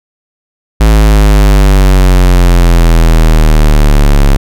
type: exponential sweep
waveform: square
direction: down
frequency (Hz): 54.4 to 34.65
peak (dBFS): -3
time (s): 0.8-4.37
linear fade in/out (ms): 10
effects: none